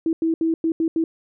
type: tone bursts at uneven times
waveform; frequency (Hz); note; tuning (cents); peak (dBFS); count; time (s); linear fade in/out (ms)
sine; 326; E4; -19; -17; 6; 0.06-0.13 / 0.22-0.34 / 0.41-0.54 / 0.64-0.72 / 0.8-0.88 / 0.96-1.04; 2
effects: none